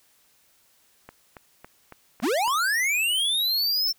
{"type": "click train", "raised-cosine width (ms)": 0.5, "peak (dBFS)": -26, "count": 6, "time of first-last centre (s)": [1.09, 2.479], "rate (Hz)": 3.6}
{"type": "linear sweep", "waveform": "square", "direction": "up", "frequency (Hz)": [185, 5420], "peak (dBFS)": -22, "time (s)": [2.22, 3.93], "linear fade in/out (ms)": 20}
{"effects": ["white hiss -62 dBFS RMS until 3.98 s"]}